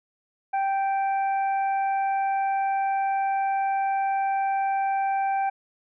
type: harmonic tone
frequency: 782 Hz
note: G5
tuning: 4 cents flat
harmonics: 1 / 2 / 3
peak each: -22 / -36 / -39 dBFS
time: 0.53-5.5 s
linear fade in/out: 10 ms
effects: none